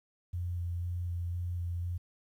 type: tone with vibrato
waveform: sine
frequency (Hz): 87.31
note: F2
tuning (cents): 0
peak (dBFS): -32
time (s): 0.33-1.98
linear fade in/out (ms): 10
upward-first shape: square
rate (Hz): 2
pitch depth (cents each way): 13
effects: 11-bit